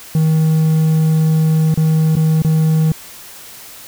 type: tone with dropouts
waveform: triangle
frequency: 158.2 Hz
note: D#3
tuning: 29 cents sharp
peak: -8 dBFS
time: 0.15-2.92 s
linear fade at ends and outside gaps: 2 ms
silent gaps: 1.742-1.774 / 2.155-2.167 / 2.421-2.447 s
effects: white hiss -36 dBFS RMS until 3.87 s